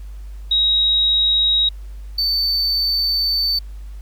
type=tone pair in turn; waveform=sine / triangle; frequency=3806 / 4541 Hz; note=A#7 / C#8; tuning=+35 / +41 cents; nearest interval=minor third; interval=306 cents; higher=second; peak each=-13 / -15 dBFS; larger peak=first; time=0.51-1.69 / 2.18-3.59 s; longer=second; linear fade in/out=5 ms; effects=added 50 Hz sine -30 dBFS peak until 4.01 s + pink hiss -54 dBFS RMS until 4.01 s